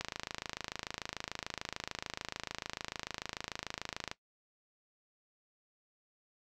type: click train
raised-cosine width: 0.2 ms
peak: -19 dBFS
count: 111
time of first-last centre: 0.01-4.114 s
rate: 26.8 Hz
effects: noise-tail reverb RT60 0.1 s tail -17 dB re dry